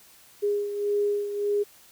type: beating tone pair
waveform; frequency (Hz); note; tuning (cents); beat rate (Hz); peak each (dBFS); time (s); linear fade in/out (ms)
sine; 410 / 411.7; G#4 / G#4; -22 / -15; 1.7; -24 / -31; 0.42-1.64; 20
effects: white hiss -54 dBFS RMS until 1.91 s